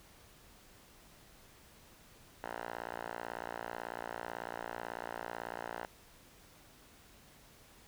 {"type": "tone with band-pass filter", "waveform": "5% pulse", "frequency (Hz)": 58.1, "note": "A#1", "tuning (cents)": -5, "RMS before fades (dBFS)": -43, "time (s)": [2.44, 5.85], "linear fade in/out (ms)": 0, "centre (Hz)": 1100, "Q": 2.6, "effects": ["pink hiss -60 dBFS RMS until 7.87 s"]}